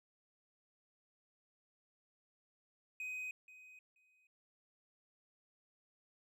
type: tone with echo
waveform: triangle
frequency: 2510 Hz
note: D#7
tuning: 15 cents sharp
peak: -39 dBFS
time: 3-3.31 s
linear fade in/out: 2 ms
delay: 480 ms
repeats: 2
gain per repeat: -15 dB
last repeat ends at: 4.27 s
effects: none